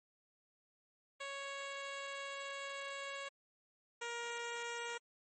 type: tone pair in turn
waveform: 10% pulse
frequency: 554.4 / 471.6 Hz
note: C#5 / A#4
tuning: 0 / +20 cents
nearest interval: minor third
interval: 280 cents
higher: first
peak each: -34 / -32 dBFS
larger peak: second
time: 1.2-3.29 / 4.01-4.98 s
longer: first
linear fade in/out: 10 ms
effects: MP3 32 kbps